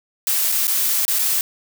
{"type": "noise with dropouts", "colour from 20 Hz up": "blue", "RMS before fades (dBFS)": -19, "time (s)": [0.27, 1.41], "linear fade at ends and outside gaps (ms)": 0, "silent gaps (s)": [[0.518, 0.523], [0.67, 0.679], [1.051, 1.08], [1.187, 1.192]], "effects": []}